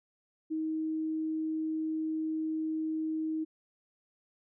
sine tone, 315.7 Hz, D#4, 25 cents sharp, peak -30 dBFS, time 0.5-3.45 s, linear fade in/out 20 ms, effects none

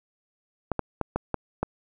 clicks, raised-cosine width 1 ms, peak -11 dBFS, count 6, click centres 0.717 / 0.793 / 1.013 / 1.16 / 1.343 / 1.63 s, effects none

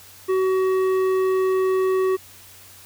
sine tone with tanh clipping, 376.7 Hz, F#4, 31 cents sharp, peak -19 dBFS, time 0.28-2.17 s, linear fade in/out 20 ms, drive 11 dB, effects added 93 Hz sine -54 dBFS peak until 2.85 s + white hiss -46 dBFS RMS until 2.85 s

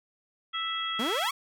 harmonic tone, 659.3 Hz, E5, in tune, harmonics 2 / 3 / 4 / 5, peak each -33 / -38 / -43 / -32 dBFS, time 0.53-1.31 s, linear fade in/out 20 ms
sawtooth exponential sweep, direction up, 205.1 to 1174.7 Hz, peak -25 dBFS, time 0.99-1.31 s, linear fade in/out 5 ms
effects none

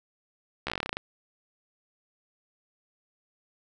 slowing click train, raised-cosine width 0.3 ms, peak -14 dBFS, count 13, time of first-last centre 0.67-0.969 s, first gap 14 ms, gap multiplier 1.1, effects none

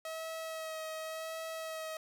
sawtooth tone with vibrato, 640 Hz, D#5, 49 cents sharp, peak -35 dBFS, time 0.05-1.97 s, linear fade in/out 2 ms, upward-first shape sine, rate 0.9 Hz, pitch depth 17 cents each way, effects none

